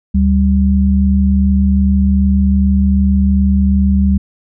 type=tone pair together; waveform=sine; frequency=73.42 / 196.01 Hz; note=D2 / G3; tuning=0 / 0 cents; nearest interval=octave + perfect fourth; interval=1700 cents; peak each=-11 dBFS; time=0.14-4.18 s; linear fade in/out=10 ms; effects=none